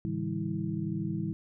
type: tone cluster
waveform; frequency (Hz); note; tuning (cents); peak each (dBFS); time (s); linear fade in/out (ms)
sine; 108.3 / 140.3 / 162.1 / 201 / 324.2; A2 / C#3 / E3 / G3 / E4; -27 / +21 / -29 / +44 / -29; -39 / -39 / -34 / -35 / -37; 0.05-1.33; 0
effects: none